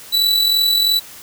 45% pulse tone with amplitude modulation, 3951 Hz, B7, in tune, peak -11 dBFS, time 0.12-1 s, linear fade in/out 20 ms, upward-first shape sine, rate 42.9 Hz, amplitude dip 45%, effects white hiss -38 dBFS RMS until 1.22 s

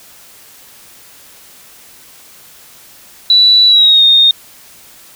sine tone with pitch glide, 3951 to 3686 Hz, B7 to A#7, 0 to -20 cents, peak -4 dBFS, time 3.3-4.31 s, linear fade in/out 2 ms, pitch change -120 cents, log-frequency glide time 3.67-4.03 s, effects white hiss -40 dBFS RMS until 5.15 s

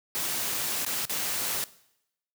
white noise with dropouts, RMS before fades -30 dBFS, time 0.15-1.64 s, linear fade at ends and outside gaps 0 ms, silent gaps 0.849-0.864 / 1.053-1.096 s, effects noise-tail reverb RT60 0.8 s tail -19 dB re dry + high-pass 100 Hz 12 dB/octave

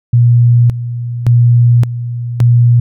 sine tone with tremolo, 119.8 Hz, A#2, 48 cents sharp, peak -4 dBFS, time 0.13-2.8 s, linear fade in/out 5 ms, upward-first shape square, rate 0.88 Hz, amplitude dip 75%, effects none

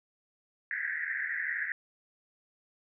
white band-pass noise, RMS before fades -34 dBFS, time 0.71-1.72 s, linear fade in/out 2 ms, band 1600 to 2000 Hz, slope 96 dB/octave, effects none

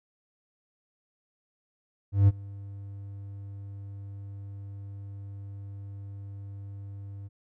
triangle tone with ADSR envelope, 99.6 Hz, G2, 28 cents sharp, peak -12 dBFS, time 2.12-7.29 s, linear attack 160 ms, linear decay 32 ms, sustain -24 dB, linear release 25 ms, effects none

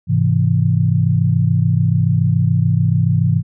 sine chord, Ab augmented, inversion none, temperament equal, 103.83 / 130.81 / 164.81 Hz, Ab2 / C3 / E3, 0 / 0 / 0 cents, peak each -16 dBFS, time 0.07-3.43 s, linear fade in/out 50 ms, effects none

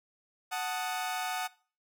sawtooth chord, D# diminished, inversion first, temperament equal, 740 / 880 / 1244.5 Hz, F#5 / A5 / D#6, 0 / 0 / 0 cents, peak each -30 / -35 / -36 dBFS, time 0.51-1.48 s, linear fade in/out 20 ms, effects noise-tail reverb RT60 0.4 s tail -21 dB re dry

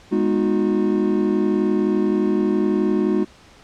triangle chord, G# minor seventh, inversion none, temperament equal with one note detuned, 207.7 / 246.9 / 311.1 / 362.8 Hz, G#3 / B3 / D#4 / F#4, 0 / 0 / 0 / -34 cents, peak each -19 / -24 / -20 / -19 dBFS, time 0.11-3.25 s, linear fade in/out 20 ms, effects pink hiss -48 dBFS RMS until 3.63 s + low-pass 6000 Hz 12 dB/octave

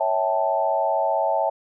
sine chord, A dominant seventh, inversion first, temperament equal with one note detuned, 554.4 / 650.9 / 784 / 880 Hz, C#5 / E5 / G5 / A5, 0 / -22 / 0 / 0 cents, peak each -26 / -23 / -26 / -24 dBFS, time 0-1.5 s, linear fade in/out 10 ms, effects none

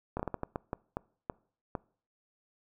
slowing click train, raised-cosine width 1 ms, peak -19 dBFS, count 11, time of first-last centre 0.17-1.752 s, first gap 25 ms, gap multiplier 1.38, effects noise-tail reverb RT60 0.5 s tail -24 dB re dry

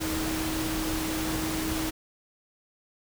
sine tone in noise, 316.8 Hz, D#4, 31 cents sharp, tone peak -30 dBFS, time 0-1.91 s, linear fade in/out 20 ms, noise pink, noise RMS -32 dBFS, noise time 0-1.91 s, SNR -1 dB, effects none

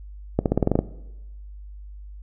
accelerating click train, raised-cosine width 2 ms, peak -5 dBFS, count 9, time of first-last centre 0.39-0.79 s, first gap 68 ms, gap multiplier 0.91, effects noise-tail reverb RT60 1.0 s tail -18 dB re dry + added 50 Hz sine -37 dBFS peak until 2.22 s

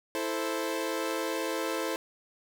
sawtooth chord, A minor, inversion second, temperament equal, 329.6 / 440 / 523.3 Hz, E4 / A4 / C5, 0 / 0 / 0 cents, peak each -30 / -31 / -30 dBFS, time 0.15-1.96 s, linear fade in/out 0 ms, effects none

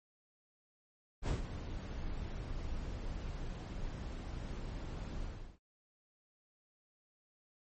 brown noise with ADSR envelope, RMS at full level -30 dBFS, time 1.22-5.59 s, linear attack 62 ms, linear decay 130 ms, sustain -11 dB, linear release 370 ms, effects MP3 32 kbps

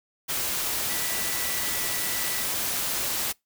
sine tone in noise, 1963 Hz, B6, 11 cents flat, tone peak -37 dBFS, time 0.88-2.44 s, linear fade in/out 20 ms, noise white, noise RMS -28 dBFS, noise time 0.28-3.33 s, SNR -12 dB, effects noise-tail reverb RT60 0.2 s tail -26 dB re dry

